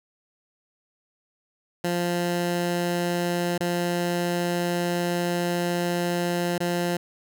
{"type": "tone with dropouts", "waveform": "15% pulse", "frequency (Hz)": 174.61, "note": "F3", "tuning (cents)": 0, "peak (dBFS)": -17, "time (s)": [1.84, 6.97], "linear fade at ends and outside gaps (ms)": 5, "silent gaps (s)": [[3.579, 3.605], [6.581, 6.603]], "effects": []}